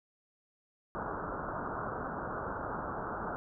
white low-pass noise, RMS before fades -38 dBFS, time 0.95-3.36 s, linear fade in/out 0 ms, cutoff 1500 Hz, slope 96 dB/octave, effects none

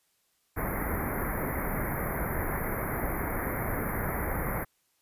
pink band-stop noise, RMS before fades -31 dBFS, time 0.56-4.65 s, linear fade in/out 20 ms, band 2200 to 11000 Hz, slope 96 dB/octave, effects white hiss -72 dBFS RMS until 5.01 s + resampled to 32000 Hz

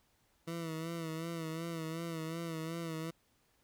20% pulse tone with vibrato, 163.8 Hz, E3, 11 cents flat, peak -33 dBFS, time 0.47-3.11 s, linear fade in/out 10 ms, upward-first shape sine, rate 2.7 Hz, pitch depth 51 cents each way, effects pink hiss -73 dBFS RMS until 3.63 s

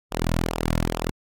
sawtooth tone with flanger, 41.2 Hz, E1, in tune, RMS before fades -25 dBFS, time 0.11-1.11 s, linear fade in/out 20 ms, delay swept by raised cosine 0.47 to 2.57 ms, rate 2.3 Hz, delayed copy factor -0.8, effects AAC 64 kbps

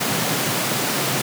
pink high-pass noise, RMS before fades -22 dBFS, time 0-1.22 s, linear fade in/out 10 ms, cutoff 110 Hz, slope 96 dB/octave, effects none

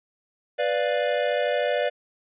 square chord, B diminished, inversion none, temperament equal, 493.9 / 587.3 / 698.5 Hz, B4 / D5 / F5, 0 / 0 / 0 cents, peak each -27 / -25 / -30 dBFS, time 0.58-1.9 s, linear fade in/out 20 ms, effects resampled to 8000 Hz

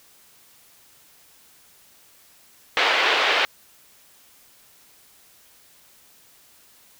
white band-pass noise, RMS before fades -20 dBFS, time 2.77-3.45 s, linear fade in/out 0 ms, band 410 to 3300 Hz, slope 24 dB/octave, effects white hiss -54 dBFS RMS until 6.99 s

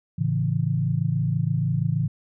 sine chord, A major, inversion none, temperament equal, 110 / 138.59 / 164.81 Hz, A2 / C#3 / E3, 0 / 0 / 0 cents, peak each -26 / -24 / -25 dBFS, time 0.18-2.08 s, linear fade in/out 10 ms, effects none

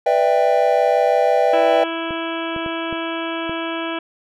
triangle chord, E minor seventh, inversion second, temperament just, 494.4 / 593.3 / 659.3 / 791.1 Hz, B4 / D5 / E5 / G5, +2 / +18 / 0 / +16 cents, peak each -17 dBFS, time 0.06-1.84 s, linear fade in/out 5 ms
harmonic tone, 330 Hz, E4, 2 cents sharp, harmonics 1 / 2 / 3 / 4 / 5 / 7 / 8 / 9 / 10, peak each -26 / -29 / -31 / -32 / -33 / -34 / -35 / -36 / -36 dBFS, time 1.53-3.99 s, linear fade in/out 5 ms
clicks, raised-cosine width 2 ms, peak -17 dBFS, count 5, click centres 2.108 / 2.563 / 2.662 / 2.927 / 3.495 s
effects none

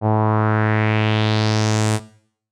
sawtooth tone with low-pass filter sweep, 108.2 Hz, A2, 29 cents flat, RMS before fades -17 dBFS, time 0.01-2 s, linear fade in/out 50 ms, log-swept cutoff 750 to 9400 Hz, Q 2.7, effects noise-tail reverb RT60 0.6 s tail -18 dB re dry

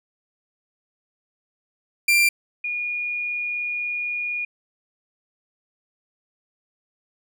40% pulse / sine tone pair in turn, 2372 / 2439 Hz, D7 / D#7, +17 / -35 cents, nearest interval unison, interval 48 cents, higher second, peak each -14 / -24 dBFS, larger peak first, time 2.08-2.29 / 2.64-4.45 s, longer second, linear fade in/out 5 ms, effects none

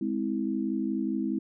sine chord, Ab augmented, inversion none, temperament just, 207.7 / 259.6 / 324.5 Hz, Ab3 / C4 / E4, 0 / -13 / -27 cents, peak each -31 dBFS, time 0.01-1.39 s, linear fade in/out 5 ms, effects none

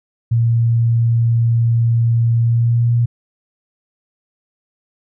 sine tone with pitch glide, 116.3 to 118.61 Hz, A#2 to A#2, -4 to +30 cents, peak -11 dBFS, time 0.31-3.06 s, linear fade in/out 10 ms, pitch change +34 cents, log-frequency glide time 2.39-2.93 s, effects none

